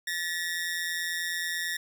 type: ring-modulated tone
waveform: sawtooth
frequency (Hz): 1831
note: A#6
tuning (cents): -32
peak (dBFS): -23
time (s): 0.07-1.77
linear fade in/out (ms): 5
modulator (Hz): 84.6
effects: none